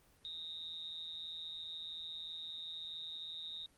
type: tone with amplitude modulation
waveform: sine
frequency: 3729 Hz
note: A#7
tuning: in tune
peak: -39 dBFS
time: 0.25-3.66 s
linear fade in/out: 0 ms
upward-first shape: sine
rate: 163 Hz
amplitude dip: 80%
effects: pink hiss -68 dBFS RMS until 3.77 s + Opus 24 kbps